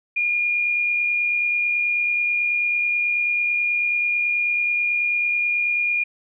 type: tone with amplitude modulation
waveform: sine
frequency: 2424 Hz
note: D#7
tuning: 46 cents flat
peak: -17 dBFS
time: 0.16-6.04 s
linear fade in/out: 10 ms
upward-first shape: sine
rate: 69.2 Hz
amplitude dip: 30%
effects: none